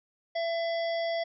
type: harmonic tone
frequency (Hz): 670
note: E5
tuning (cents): +28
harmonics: 1 / 3 / 5 / 7 / 8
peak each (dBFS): -28 / -38 / -42 / -45 / -46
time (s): 0.35-1.24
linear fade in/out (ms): 10
effects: none